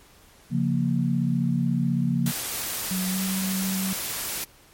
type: chord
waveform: sine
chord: Bb minor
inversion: first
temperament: equal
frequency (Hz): 138.59 / 174.61 / 233.1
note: Db3 / F3 / Bb3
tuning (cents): 0 / 0 / 0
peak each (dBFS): -25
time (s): 0.5-2.33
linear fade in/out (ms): 50
type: noise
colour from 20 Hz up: white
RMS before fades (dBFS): -30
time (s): 2.26-4.44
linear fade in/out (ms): 2
type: tone with pitch glide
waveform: sine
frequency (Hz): 185.6 to 189.61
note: F#3 to F#3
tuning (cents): +6 to +43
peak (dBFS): -25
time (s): 2.91-3.93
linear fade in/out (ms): 0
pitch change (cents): +37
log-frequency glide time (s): 3.11-3.17
effects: pink hiss -54 dBFS RMS until 4.73 s + MP3 64 kbps